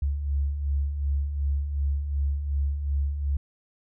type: beating tone pair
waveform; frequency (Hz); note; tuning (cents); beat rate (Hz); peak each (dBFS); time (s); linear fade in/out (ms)
sine; 68.4 / 71.1; C#2 / C#2; -23 / +45; 2.7; -33 / -24; 0.02-3.37; 5
effects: none